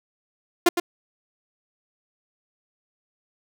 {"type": "tone with echo", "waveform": "sawtooth", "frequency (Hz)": 349.2, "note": "F4", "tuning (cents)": 0, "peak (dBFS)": -9, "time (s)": [0.66, 0.69], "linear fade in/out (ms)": 5, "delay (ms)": 110, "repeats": 1, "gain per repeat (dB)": -8, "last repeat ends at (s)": 0.8, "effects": []}